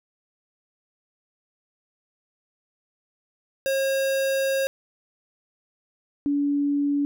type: tone pair in turn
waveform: square / sine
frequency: 540 / 286.1 Hz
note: C#5 / D4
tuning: -45 / -45 cents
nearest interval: major seventh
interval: 1100 cents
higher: first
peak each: -22 / -20 dBFS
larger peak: second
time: 3.66-4.67 / 6.26-7.05 s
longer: first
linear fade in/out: 0 ms
effects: none